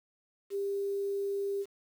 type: tone with quantisation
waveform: sine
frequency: 398.2 Hz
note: G4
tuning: 27 cents sharp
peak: -30 dBFS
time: 0.5-1.66 s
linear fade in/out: 50 ms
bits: 9
effects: none